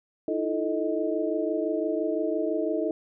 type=tone cluster; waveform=sine; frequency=312.4 / 338.3 / 437.6 / 627 Hz; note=D#4 / E4 / A4 / D#5; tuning=+7 / +45 / -9 / +13 cents; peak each=-30 dBFS; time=0.28-2.91 s; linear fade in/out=2 ms; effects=none